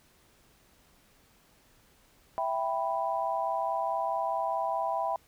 sine chord, E minor, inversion none, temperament equal, 659.3 / 784 / 987.8 Hz, E5 / G5 / B5, 0 / 0 / 0 cents, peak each -32 dBFS, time 2.38-5.16 s, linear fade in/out 0 ms, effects pink hiss -63 dBFS RMS until 5.27 s

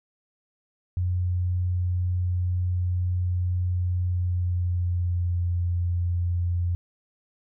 sine tone with pitch glide, 89.8 to 87.6 Hz, F2 to F2, +49 to +6 cents, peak -22 dBFS, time 0.97-6.75 s, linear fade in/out 0 ms, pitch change -43 cents, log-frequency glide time 3.95-5.45 s, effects none

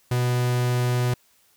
45% pulse tone, 123.47 Hz, B2, in tune, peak -20 dBFS, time 0.11-1.14 s, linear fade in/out 5 ms, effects white hiss -61 dBFS RMS until 1.56 s

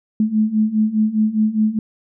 sine beating tone pair, 213.2 / 218.1 Hz, G#3 / A3, +46 / -15 cents, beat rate 4.9 Hz, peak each -19 / -16 dBFS, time 0.2-1.79 s, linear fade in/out 2 ms, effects none

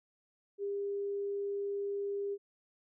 sine tone, 401.7 Hz, G4, 42 cents sharp, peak -33 dBFS, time 0.58-2.38 s, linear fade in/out 50 ms, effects none

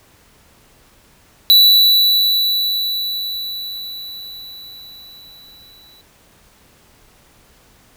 square tone with exponential decay, 3951 Hz, B7, in tune, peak -6 dBFS, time 1.5-6.01 s, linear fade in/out 0 ms, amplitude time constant 980 ms, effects pink hiss -51 dBFS RMS until 7.96 s

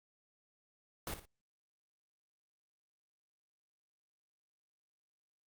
pink noise with echo, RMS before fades -40 dBFS, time 1.07-1.14 s, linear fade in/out 2 ms, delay 57 ms, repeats 2, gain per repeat -10 dB, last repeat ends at 1.254 s, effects Opus 48 kbps

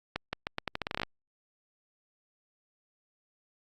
accelerating click train, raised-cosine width 0.3 ms, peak -15 dBFS, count 14, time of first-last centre 0.16-1.033 s, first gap 170 ms, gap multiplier 0.82, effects Opus 48 kbps

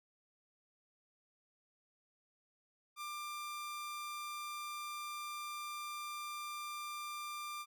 sawtooth tone, 1190 Hz, D6, 22 cents sharp, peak -38 dBFS, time 2.96-7.66 s, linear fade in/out 50 ms, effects none

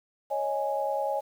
sine chord, C# suspended second, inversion none, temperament equal with one note detuned, 554.4 / 624.4 / 830.6 Hz, C#5 / D#5 / G#5, 0 / +6 / 0 cents, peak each -30 / -32 / -30 dBFS, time 0.3-1.21 s, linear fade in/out 20 ms, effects 9-bit

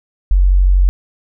sine tone, 46.25 Hz, F#1, in tune, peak -7 dBFS, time 0.31-0.89 s, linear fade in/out 0 ms, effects none

